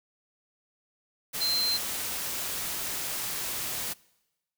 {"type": "tone in noise", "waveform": "sine", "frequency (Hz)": 4124, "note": "C8", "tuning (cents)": -26, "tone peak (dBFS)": -25, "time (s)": [1.4, 1.78], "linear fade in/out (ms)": 20, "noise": "white", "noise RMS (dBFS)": -33, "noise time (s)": [1.33, 3.94], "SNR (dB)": 5, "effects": ["noise-tail reverb RT60 1.0 s tail -24 dB re dry"]}